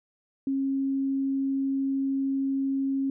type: tone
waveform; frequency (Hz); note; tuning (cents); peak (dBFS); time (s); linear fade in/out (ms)
sine; 271.3; C#4; -37; -24; 0.47-3.1; 2
effects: none